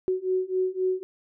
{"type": "beating tone pair", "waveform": "sine", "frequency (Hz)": [370, 373.8], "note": ["F#4", "F#4"], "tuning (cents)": [0, 18], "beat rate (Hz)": 3.8, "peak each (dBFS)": [-27, -26], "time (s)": [0.08, 1.03], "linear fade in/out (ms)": 0, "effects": []}